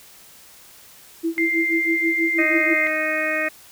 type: tone with tremolo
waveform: sine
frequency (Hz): 330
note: E4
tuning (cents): +2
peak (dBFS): -18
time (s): 1.23-2.75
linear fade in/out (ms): 20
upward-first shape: sine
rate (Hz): 6.2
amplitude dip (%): 95
type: tone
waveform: sine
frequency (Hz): 2097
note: C7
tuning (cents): +3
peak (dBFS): -19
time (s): 1.38-2.87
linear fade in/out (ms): 0
type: harmonic tone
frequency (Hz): 311.1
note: D#4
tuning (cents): 0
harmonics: 1 / 2 / 4 / 5 / 6 / 7 / 8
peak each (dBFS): -31 / -26 / -32 / -32 / -24 / -28 / -28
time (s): 2.38-3.49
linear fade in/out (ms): 10
effects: white hiss -47 dBFS RMS until 3.71 s